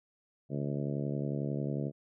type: harmonic tone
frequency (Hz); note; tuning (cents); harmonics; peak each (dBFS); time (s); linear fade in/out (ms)
71.1; C#2; +45; 2 / 3 / 4 / 5 / 6 / 7 / 8 / 9; -34 / -38 / -40 / -42 / -44 / -45 / -46 / -47; 0.49-1.92; 50
effects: none